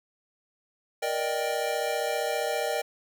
square chord, Eb major seventh, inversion second, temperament equal with one note detuned, 471.3 / 587.3 / 622.3 / 784 Hz, Bb4 / D5 / Eb5 / G5, +19 / 0 / 0 / 0 cents, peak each -33 dBFS, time 1.02-2.82 s, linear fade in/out 10 ms, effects none

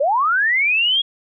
sine linear sweep, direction up, 520 to 3322 Hz, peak -14 dBFS, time 0-1.02 s, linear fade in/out 10 ms, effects none

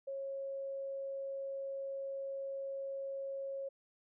sine tone, 546 Hz, C#5, 26 cents flat, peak -38 dBFS, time 0.07-3.69 s, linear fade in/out 10 ms, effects none

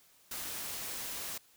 white noise, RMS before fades -40 dBFS, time 0.31-1.38 s, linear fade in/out 5 ms, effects white hiss -64 dBFS RMS until 1.56 s

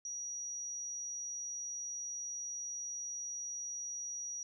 sine tone, 5780 Hz, F#8, 41 cents flat, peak -39 dBFS, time 0.05-4.43 s, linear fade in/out 2 ms, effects none

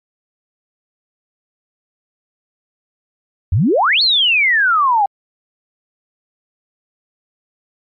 sine exponential two-way sweep, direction up then down, 77.2 to 4446 to 773 Hz, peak -10 dBFS, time 3.52-5.06 s, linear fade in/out 5 ms, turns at 4.02 s, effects MP3 48 kbps

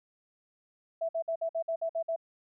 sine tone bursts, 659 Hz, E5, 1 cent flat, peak -28 dBFS, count 9, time 1.01-2.162 s, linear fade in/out 10 ms, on 80 ms, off 54 ms, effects none

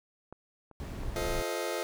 clicks, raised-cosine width 1 ms, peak -30 / -38 / -29 dBFS, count 3, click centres 0.326 / 0.713 / 1.034 s
brown noise, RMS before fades -36 dBFS, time 0.8-1.42 s, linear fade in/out 0 ms
sawtooth chord, F dominant seventh, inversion none, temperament just, 349.2 / 436.5 / 523.8 / 628.6 Hz, F4 / A4 / C5 / Eb5, 0 / -14 / +2 / +18 cents, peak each -33 dBFS, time 1.16-1.83 s, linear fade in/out 0 ms
effects none

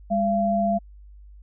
sine tone pair together, 202.8 / 682.1 Hz, G#3 / F5, -41 / -41 cents, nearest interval octave + major sixth, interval 2100 cents, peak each -23 / -21 dBFS, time 0.1-0.79 s, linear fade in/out 20 ms, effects added 50 Hz sine -43 dBFS peak until 1.42 s

